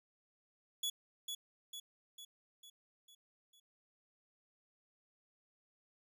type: tone with echo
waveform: sawtooth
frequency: 3394 Hz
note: G#7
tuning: 37 cents sharp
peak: -32 dBFS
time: 0.83-0.9 s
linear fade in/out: 5 ms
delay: 450 ms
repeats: 6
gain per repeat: -5 dB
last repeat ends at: 3.6 s
effects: none